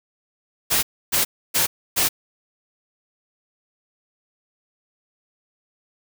white noise bursts, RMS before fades -19 dBFS, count 4, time 0.7-2.09 s, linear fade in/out 20 ms, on 130 ms, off 290 ms, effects none

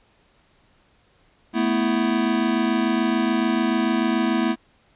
square chord, A suspended second, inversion none, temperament equal, 220 / 246.9 / 329.6 Hz, A3 / B3 / E4, 0 / 0 / 0 cents, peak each -24 dBFS, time 1.53-4.56 s, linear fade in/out 50 ms, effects pink hiss -60 dBFS RMS until 4.95 s + resampled to 8000 Hz

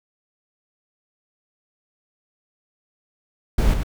brown noise with echo, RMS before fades -17 dBFS, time 3.58-3.74 s, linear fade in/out 5 ms, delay 94 ms, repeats 1, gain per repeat -6 dB, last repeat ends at 3.834 s, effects none

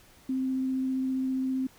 sine tone with vibrato, 261.6 Hz, C4, in tune, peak -26 dBFS, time 0.29-1.67 s, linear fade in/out 5 ms, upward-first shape triangle, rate 15 Hz, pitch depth 10 cents each way, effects pink hiss -57 dBFS RMS until 1.78 s

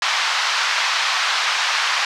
pink band-pass noise, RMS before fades -20 dBFS, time 0.02-2.05 s, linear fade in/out 2 ms, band 950 to 5400 Hz, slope 24 dB/octave, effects none

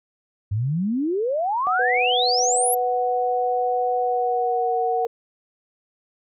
sine exponential sweep, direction up, 96.3 to 11840 Hz, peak -20 dBFS, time 0.51-2.75 s, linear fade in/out 10 ms
sine tone, 740 Hz, F#5, in tune, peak -21 dBFS, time 1.67-5.05 s, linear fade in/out 0 ms
sine tone with pitch glide, 493.9 to 463.5 Hz, B4 to A#4, 0 to -10 cents, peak -23 dBFS, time 1.79-5.07 s, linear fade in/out 5 ms, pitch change -110 cents, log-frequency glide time 3.99-4.8 s
effects none

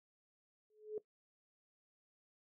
sine tone with exponential growth, 427.4 Hz, G#4, 50 cents sharp, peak -35 dBFS, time 0.7-0.98 s, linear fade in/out 2 ms, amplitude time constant 60 ms, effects noise-tail reverb RT60 0.1 s tail -17 dB re dry

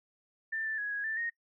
sine tone with pitch steps, 1783 / 1765 / 1670 / 1658 / 1771 / 1860 Hz, A6 / A6 / G#6 / G#6 / A6 / A#6, +22 / +5 / +9 / -3 / +11 / -4 cents, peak -32 dBFS, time 0.52-1.3 s, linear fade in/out 10 ms, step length 130 ms, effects noise-tail reverb RT60 0.1 s tail -20 dB re dry

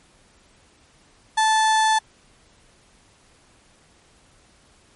35% pulse tone, 875 Hz, A5, 10 cents flat, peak -14 dBFS, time 1.37-1.99 s, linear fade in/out 10 ms, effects pink hiss -56 dBFS RMS until 4.95 s + MP3 48 kbps

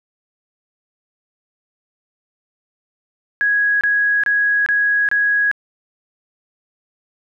sine tone bursts, 1661.2 Hz, G#6, in tune, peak -13 dBFS, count 5, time 3.41-5.514 s, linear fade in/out 0 ms, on 400 ms, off 26 ms, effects none

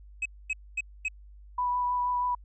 triangle tone bursts, 2551 Hz, D#7, 43 cents sharp, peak -25 dBFS, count 4, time 0.22-1.084 s, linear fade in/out 5 ms, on 36 ms, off 240 ms
sine tone with vibrato, 986 Hz, B5, 3 cents flat, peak -25 dBFS, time 1.58-2.35 s, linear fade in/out 5 ms, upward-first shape triangle, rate 6.3 Hz, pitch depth 14 cents each way
effects added 50 Hz sine -47 dBFS peak until 2.44 s + resampled to 22050 Hz

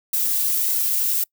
violet noise with flanger, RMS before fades -21 dBFS, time 0.13-1.24 s, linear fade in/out 5 ms, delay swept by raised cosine 1.7 to 2.39 ms, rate 1.7 Hz, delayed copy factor -0.5, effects noise-tail reverb RT60 0.1 s tail -26 dB re dry

